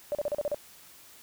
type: tone bursts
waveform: sine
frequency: 587.3 Hz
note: D5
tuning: in tune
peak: -26 dBFS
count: 7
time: 0.12-0.545 s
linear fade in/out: 0 ms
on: 29 ms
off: 37 ms
effects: white hiss -53 dBFS RMS until 1.22 s